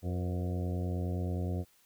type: harmonic tone with a mistuned harmonic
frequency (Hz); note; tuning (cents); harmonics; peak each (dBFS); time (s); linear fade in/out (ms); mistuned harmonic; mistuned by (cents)
89.7; F2; +47; 1 / 2 / 3 / 4 / 5 / 6 / 7 / 8; -32 / -38 / -42 / -44 / -46 / -48 / -49 / -50; 0.02-1.65; 50; 5; +65
effects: white hiss -66 dBFS RMS until 1.85 s